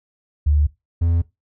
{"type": "tone pair in turn", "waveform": ["sine", "triangle"], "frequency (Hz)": [73.8, 84.5], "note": ["D2", "E2"], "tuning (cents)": [9, 43], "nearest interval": "major second", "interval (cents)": 234, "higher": "second", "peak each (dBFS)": -13, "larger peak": "neither", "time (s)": [[0.46, 0.67], [1.01, 1.22]], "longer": "neither", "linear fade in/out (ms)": 10, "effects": ["noise-tail reverb RT60 0.2 s tail -19 dB re dry"]}